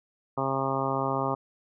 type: harmonic tone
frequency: 135 Hz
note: C#3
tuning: 45 cents flat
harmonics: 1 / 2 / 3 / 4 / 5 / 6 / 7 / 8 / 9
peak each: -34 / -34 / -34 / -34 / -34 / -34 / -34 / -34 / -34 dBFS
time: 0.37-1.35 s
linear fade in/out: 10 ms
effects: none